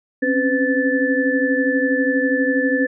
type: tone cluster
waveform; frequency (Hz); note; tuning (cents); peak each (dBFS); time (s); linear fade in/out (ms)
sine; 264.1 / 276.4 / 505 / 1749; C4 / C#4 / B4 / A6; +16 / -5 / +39 / -11; -21; 0.22-2.87; 10
effects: none